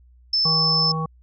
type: tone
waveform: sine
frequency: 5270 Hz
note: E8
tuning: 1 cent flat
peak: -17 dBFS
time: 0.33-0.92 s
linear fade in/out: 5 ms
type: harmonic tone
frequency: 159.5 Hz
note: D#3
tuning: 43 cents sharp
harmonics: 1 / 3 / 5 / 7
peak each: -24 / -33 / -34 / -28 dBFS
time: 0.45-1.06 s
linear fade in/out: 5 ms
effects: added 61 Hz sine -49 dBFS peak until 1.22 s